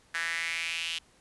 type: tone with high-pass filter sweep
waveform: sawtooth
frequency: 166.4 Hz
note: E3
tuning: 17 cents sharp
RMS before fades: -33 dBFS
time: 0.14-0.99 s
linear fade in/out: 10 ms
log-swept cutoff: 1700 to 3000 Hz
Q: 4.5
effects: pink hiss -62 dBFS RMS until 1.2 s + resampled to 24000 Hz